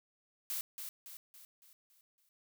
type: noise with echo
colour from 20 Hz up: blue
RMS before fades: -38 dBFS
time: 0.5-0.61 s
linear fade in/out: 0 ms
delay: 280 ms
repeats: 6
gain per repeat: -6 dB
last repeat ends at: 2.29 s
effects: none